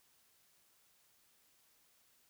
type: silence
effects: white hiss -71 dBFS RMS until 2.29 s